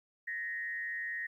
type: tone with frequency modulation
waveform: sine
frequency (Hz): 1864.7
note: A#6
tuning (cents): 0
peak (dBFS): -35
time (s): 0.27-1.27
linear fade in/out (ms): 10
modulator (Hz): 145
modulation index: 0.62
effects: 12-bit